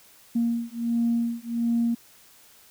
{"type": "beating tone pair", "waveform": "sine", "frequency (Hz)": [233.1, 234.5], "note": ["A#3", "A#3"], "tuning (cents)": [0, 11], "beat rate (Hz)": 1.4, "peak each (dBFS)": -25, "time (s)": [0.35, 1.95], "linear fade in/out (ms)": 10, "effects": ["tanh soft clip ceiling -15 dBFS", "white hiss -54 dBFS RMS until 2.7 s"]}